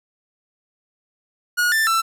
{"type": "tone with pitch steps", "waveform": "45% pulse", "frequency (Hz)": [1446, 1775, 1335], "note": ["F#6", "A6", "E6"], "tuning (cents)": [-40, 15, 22], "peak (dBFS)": -16, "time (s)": [1.57, 2.02], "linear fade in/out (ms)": 20, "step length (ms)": 150, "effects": []}